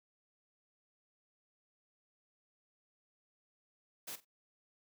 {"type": "noise with echo", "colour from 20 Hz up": "white", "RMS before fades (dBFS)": -44, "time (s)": [4.07, 4.16], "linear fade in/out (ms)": 10, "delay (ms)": 45, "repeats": 2, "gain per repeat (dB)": -15, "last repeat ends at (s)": 4.25, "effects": ["noise-tail reverb RT60 0.1 s tail -25 dB re dry", "high-pass 150 Hz 12 dB/octave"]}